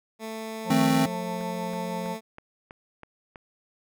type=tone; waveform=15% pulse; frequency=221.3 Hz; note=A3; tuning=10 cents sharp; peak=-27 dBFS; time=0.19-2.21 s; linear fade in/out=50 ms
type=harmonic tone; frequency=178.3 Hz; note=F3; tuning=36 cents sharp; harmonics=1 / 3 / 5; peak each=-33 / -36 / -36 dBFS; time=0.64-2.17 s; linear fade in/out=50 ms
type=chord; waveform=square; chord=A diminished; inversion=second; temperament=just; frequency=158.4 / 220 / 264 Hz; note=Eb3 / A3 / C4; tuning=+31 / 0 / +16 cents; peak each=-27 / -26 / -23 dBFS; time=0.7-1.06 s; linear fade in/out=5 ms
type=click train; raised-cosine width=0.5 ms; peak=-27 dBFS; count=7; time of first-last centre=1.41-3.358 s; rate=3.08 Hz
effects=none